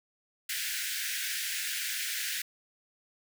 pink high-pass noise, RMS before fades -34 dBFS, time 0.49-2.42 s, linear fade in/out 5 ms, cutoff 1500 Hz, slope 96 dB/octave, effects none

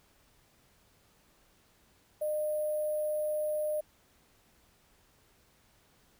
sine tone with sample-and-hold, 608 Hz, D#5, 40 cents flat, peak -29 dBFS, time 2.21-3.81 s, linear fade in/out 10 ms, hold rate 11025 Hz, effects pink hiss -66 dBFS RMS until 6.19 s

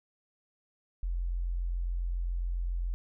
sine tone, 43.65 Hz, F1, in tune, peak -29 dBFS, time 1.03-2.94 s, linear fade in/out 0 ms, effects none

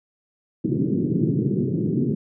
pink band-pass noise, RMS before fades -22 dBFS, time 0.64-2.15 s, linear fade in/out 10 ms, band 120 to 390 Hz, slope 48 dB/octave, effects none

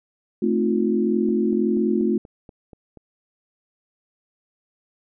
sine chord, F dominant seventh, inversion first, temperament equal with one note detuned, 220 / 261.6 / 311.1 / 355.3 Hz, A3 / C4 / Eb4 / F4, 0 / 0 / 0 / +30 cents, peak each -21 / -26 / -27 / -22 dBFS, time 0.42-2.18 s, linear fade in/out 5 ms
click train, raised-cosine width 2 ms, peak -29 dBFS, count 8, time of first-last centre 1.29-2.973 s, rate 4.16 Hz
effects none

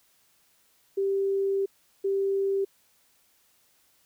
sine tone bursts at uneven times, 392 Hz, G4, in tune, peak -23 dBFS, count 2, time 0.97-1.66 / 2.04-2.65 s, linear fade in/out 10 ms, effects white hiss -65 dBFS RMS until 4.05 s

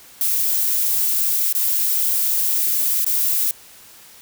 violet noise with dropouts, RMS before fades -19 dBFS, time 0.21-3.51 s, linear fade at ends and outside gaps 1 ms, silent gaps 1.527-1.55 / 3.046-3.064 s, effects white hiss -45 dBFS RMS until 4.21 s

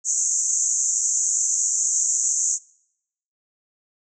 pink band-pass noise, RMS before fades -22 dBFS, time 0.04-2.59 s, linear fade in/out 50 ms, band 6300 to 7500 Hz, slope 96 dB/octave, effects noise-tail reverb RT60 0.8 s tail -25 dB re dry

